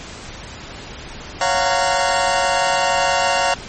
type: chord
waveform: sawtooth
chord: Gb major seventh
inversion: second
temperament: just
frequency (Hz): 555 / 693.7 / 740 / 925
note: Db5 / F5 / Gb5 / Bb5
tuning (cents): +2 / -12 / 0 / -14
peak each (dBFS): -17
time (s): 1.41-3.54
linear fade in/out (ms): 2
effects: pink hiss -34 dBFS RMS until 3.68 s + MP3 32 kbps